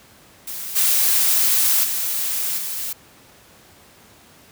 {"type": "noise with level steps", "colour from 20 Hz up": "blue", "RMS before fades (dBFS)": [-30, -17, -23, -27], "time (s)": [0.47, 2.93], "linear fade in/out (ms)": 5, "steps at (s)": [0.75, 1.83, 2.57], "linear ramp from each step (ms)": 20, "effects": ["pink hiss -49 dBFS RMS until 4.51 s", "high-pass 80 Hz 12 dB/octave"]}